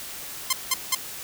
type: tone bursts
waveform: 5% pulse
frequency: 1046 Hz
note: C6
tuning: 1 cent flat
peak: -7 dBFS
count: 3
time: 0.5-0.95 s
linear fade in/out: 5 ms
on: 30 ms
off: 180 ms
effects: white hiss -37 dBFS RMS until 1.23 s